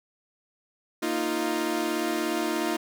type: chord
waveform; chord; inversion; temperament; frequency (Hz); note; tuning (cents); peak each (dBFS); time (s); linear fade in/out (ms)
sawtooth; Bb suspended fourth; none; equal with one note detuned; 233.1 / 311.1 / 348; Bb3 / Eb4 / F4; 0 / 0 / -6; -30 / -25 / -25; 1.02-2.77; 10
effects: none